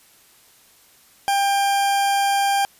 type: tone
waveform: 40% pulse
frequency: 796 Hz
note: G5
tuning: 26 cents sharp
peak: -16 dBFS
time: 1.28-2.65 s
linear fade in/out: 0 ms
effects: white hiss -53 dBFS RMS until 2.79 s + resampled to 32000 Hz